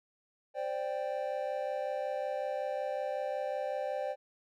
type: chord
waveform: triangle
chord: C suspended second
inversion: none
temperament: just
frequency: 523.3 / 588.7 / 784.9 Hz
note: C5 / D5 / G5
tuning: 0 / +4 / +2 cents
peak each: -35 / -34 / -37 dBFS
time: 0.54-4.16 s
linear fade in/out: 50 ms
effects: none